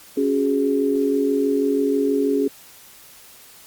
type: chord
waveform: sine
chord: C# suspended fourth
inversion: none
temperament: just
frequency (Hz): 277.2 / 369.6 / 415.8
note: C#4 / F#4 / G#4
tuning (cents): 0 / -2 / +2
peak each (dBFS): -20 / -26 / -20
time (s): 0.17-2.48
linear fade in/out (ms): 5
effects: white hiss -46 dBFS RMS until 3.66 s + Opus 48 kbps